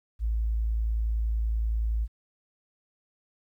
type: tone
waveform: sine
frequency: 55.3 Hz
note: A1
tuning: 9 cents sharp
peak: -24 dBFS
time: 0.19-2.08 s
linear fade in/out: 50 ms
effects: 11-bit